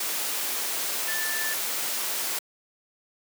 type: tone in noise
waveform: sine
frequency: 1760 Hz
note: A6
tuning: in tune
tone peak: -30 dBFS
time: 1.08-1.54 s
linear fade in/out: 5 ms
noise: white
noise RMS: -29 dBFS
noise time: 0-2.39 s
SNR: -4 dB
effects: high-pass 300 Hz 12 dB/octave